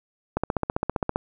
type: click train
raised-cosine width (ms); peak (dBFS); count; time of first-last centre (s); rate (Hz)
1; -9; 13; 0.37-1.159; 15.2
effects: none